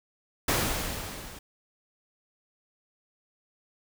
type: noise with level ramp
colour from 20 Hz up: pink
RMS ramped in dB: -24 to -45 dBFS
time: 0.48-1.39 s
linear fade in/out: 5 ms
effects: none